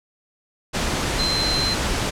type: tone in noise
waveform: sine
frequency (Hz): 4100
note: C8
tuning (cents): -36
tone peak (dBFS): -21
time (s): 1.18-1.75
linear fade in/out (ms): 20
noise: pink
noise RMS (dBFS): -23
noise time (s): 0.73-2.11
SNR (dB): -1
effects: low-pass 8000 Hz 12 dB/octave